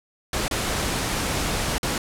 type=noise with dropouts; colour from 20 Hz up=pink; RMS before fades=-25 dBFS; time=0.33-1.98 s; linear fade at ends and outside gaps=2 ms; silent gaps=0.481-0.511 / 1.782-1.83 s; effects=low-pass 11000 Hz 12 dB/octave